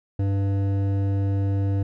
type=tone with hard clipping; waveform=triangle; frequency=98.6 Hz; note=G2; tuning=11 cents sharp; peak=-22 dBFS; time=0.19-1.83 s; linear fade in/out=5 ms; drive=15 dB; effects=none